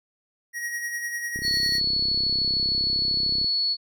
square tone with tremolo, 1894 Hz, A#6, 27 cents sharp, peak -27 dBFS, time 0.53-1.81 s, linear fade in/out 50 ms, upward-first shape sine, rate 10 Hz, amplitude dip 45%
click train, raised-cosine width 3 ms, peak -24 dBFS, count 70, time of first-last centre 1.36-3.445 s, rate 33.1 Hz
sine tone, 4400 Hz, C#8, 14 cents flat, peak -21 dBFS, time 1.42-3.77 s, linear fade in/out 50 ms
effects none

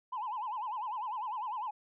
sine tone with vibrato, 932.3 Hz, A#5, in tune, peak -33 dBFS, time 0.12-1.71 s, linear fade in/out 10 ms, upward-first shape sine, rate 10 Hz, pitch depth 200 cents each way, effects tanh soft clip ceiling -31 dBFS

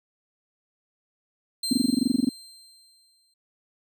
30% pulse tone with exponential decay, 4145 Hz, C8, 17 cents flat, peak -23 dBFS, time 1.63-3.34 s, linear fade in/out 5 ms, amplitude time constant 370 ms
sine tone bursts, 255.2 Hz, C4, 43 cents flat, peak -16 dBFS, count 14, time 1.71-2.291 s, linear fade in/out 5 ms, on 22 ms, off 21 ms
effects none

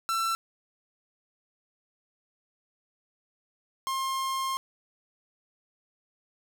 45% pulse tone pair in turn, 1341 / 1064.3 Hz, E6 / C6, +29 / +29 cents, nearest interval major third, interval 400 cents, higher first, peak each -26 / -28 dBFS, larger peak first, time 0.09-0.35 / 3.87-4.57 s, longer second, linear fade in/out 0 ms, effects none

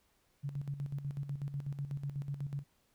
sine tone with tremolo, 140.9 Hz, C#3, 29 cents sharp, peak -34 dBFS, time 0.43-2.64 s, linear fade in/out 20 ms, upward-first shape square, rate 8.1 Hz, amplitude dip 65%, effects pink hiss -73 dBFS RMS until 2.94 s

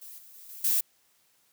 violet noise with level steps, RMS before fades -45 / -52 / -49 / -44 / -25 dBFS, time 0.01-0.81 s, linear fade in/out 10 ms, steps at 0.18 / 0.34 / 0.49 / 0.64 s, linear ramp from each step 5 ms, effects white hiss -67 dBFS RMS until 1.52 s + high-pass 60 Hz 12 dB/octave

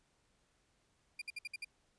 35% pulse tone bursts, 2400 Hz, D7, 37 cents sharp, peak -38 dBFS, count 6, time 1.19-1.647 s, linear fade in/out 5 ms, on 27 ms, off 59 ms, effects pink hiss -75 dBFS RMS until 1.98 s + resampled to 22050 Hz

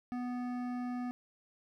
sine tone with hard clipping, 246.8 Hz, B3, 1 cent flat, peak -37 dBFS, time 0.12-1.11 s, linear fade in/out 0 ms, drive 13 dB, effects none

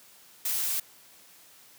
blue noise, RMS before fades -29 dBFS, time 0.45-0.8 s, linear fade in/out 5 ms, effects white hiss -55 dBFS RMS until 1.78 s + high-pass 100 Hz 12 dB/octave

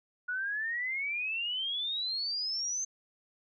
sine exponential sweep, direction up, 1448 to 6340 Hz, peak -31 dBFS, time 0.28-2.85 s, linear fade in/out 10 ms, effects none

